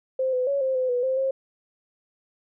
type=tone with pitch steps; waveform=sine; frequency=522 / 505 / 559 / 526 / 512 / 491.1 / 523 / 534 Hz; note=C5 / B4 / C#5 / C5 / C5 / B4 / C5 / C5; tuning=-4 / +39 / +14 / +9 / -38 / -10 / -1 / +35 cents; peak=-21 dBFS; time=0.19-1.31 s; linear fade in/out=5 ms; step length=140 ms; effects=none